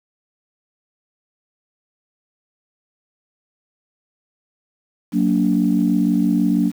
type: chord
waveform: sine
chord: Gb augmented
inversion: none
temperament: just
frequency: 185 / 231.2 / 289.1 Hz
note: Gb3 / Bb3 / D4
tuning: 0 / -14 / -27 cents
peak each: -18 dBFS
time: 5.12-6.72 s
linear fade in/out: 50 ms
effects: tanh soft clip ceiling -5 dBFS + 7-bit